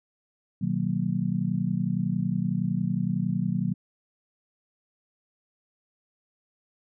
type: chord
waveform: sine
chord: B major seventh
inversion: none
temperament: just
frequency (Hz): 123.47 / 154.34 / 185.21 / 231.5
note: B2 / D#3 / F#3 / A#3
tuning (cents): 0 / -14 / +2 / -12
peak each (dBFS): -32 / -29 / -27 / -32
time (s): 0.61-3.74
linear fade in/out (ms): 10
effects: none